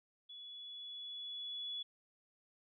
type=tone with level ramp; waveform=sine; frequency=3407 Hz; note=G#7; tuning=44 cents sharp; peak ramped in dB=-49 to -39 dBFS; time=0.29-1.83 s; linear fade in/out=10 ms; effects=none